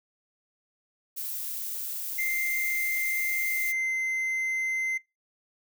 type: noise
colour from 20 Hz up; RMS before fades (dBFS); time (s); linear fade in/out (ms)
violet; -34; 1.16-3.73; 20
type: tone with pitch glide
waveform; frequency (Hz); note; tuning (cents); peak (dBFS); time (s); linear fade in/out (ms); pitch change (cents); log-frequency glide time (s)
triangle; 2093 to 2071; C7 to C7; 0 to -18; -25; 2.18-4.98; 10; -18; 3.49-3.93
effects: noise-tail reverb RT60 0.2 s tail -21 dB re dry